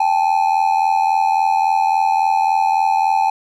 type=ring-modulated tone; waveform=triangle; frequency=830.6 Hz; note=G#5; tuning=in tune; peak=-8 dBFS; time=0-3.3 s; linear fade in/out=5 ms; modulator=41.8 Hz; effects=none